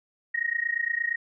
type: tone with amplitude modulation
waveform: sine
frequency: 1876 Hz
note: A#6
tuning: 11 cents sharp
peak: -21 dBFS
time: 0.34-1.16 s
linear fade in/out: 10 ms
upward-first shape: sine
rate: 28.6 Hz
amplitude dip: 90%
effects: none